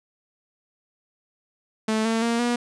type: tone with pitch steps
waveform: sawtooth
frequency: 218.7 / 225.8 / 233 / 240.6 Hz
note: A3 / A3 / A#3 / B3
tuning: -10 / +45 / -1 / -45 cents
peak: -17 dBFS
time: 1.88-2.56 s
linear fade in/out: 5 ms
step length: 170 ms
effects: resampled to 22050 Hz